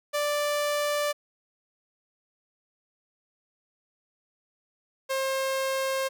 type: tone pair in turn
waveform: sawtooth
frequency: 587.3 / 533.5 Hz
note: D5 / C5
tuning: 0 / +34 cents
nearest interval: major second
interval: 166 cents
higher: first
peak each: -21 / -22 dBFS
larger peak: first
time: 0.13-1.13 / 5.09-6.09 s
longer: neither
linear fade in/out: 20 ms
effects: none